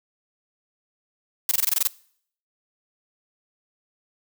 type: noise bursts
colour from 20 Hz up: blue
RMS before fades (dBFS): -20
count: 9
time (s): 1.49-1.873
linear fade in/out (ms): 2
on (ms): 23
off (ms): 22
effects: noise-tail reverb RT60 0.6 s tail -22 dB re dry